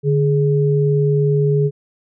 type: tone pair together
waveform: sine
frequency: 146.83 / 417.8 Hz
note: D3 / G#4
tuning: 0 / +10 cents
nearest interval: octave + tritone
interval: 1810 cents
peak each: -14 / -17 dBFS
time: 0.03-1.71 s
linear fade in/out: 50 ms
effects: none